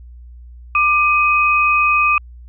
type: tone pair together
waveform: sine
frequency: 1190.9 / 2519 Hz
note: D6 / D#7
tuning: +24 / +21 cents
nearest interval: octave + minor second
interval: 1297 cents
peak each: -14 dBFS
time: 0.75-2.18 s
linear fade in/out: 2 ms
effects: added 60 Hz sine -35 dBFS peak until 2.48 s